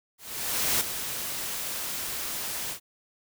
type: noise with ADSR envelope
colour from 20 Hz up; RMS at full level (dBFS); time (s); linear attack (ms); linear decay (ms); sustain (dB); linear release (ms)
white; -24; 0.18-2.8; 630; 3; -9; 96
effects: none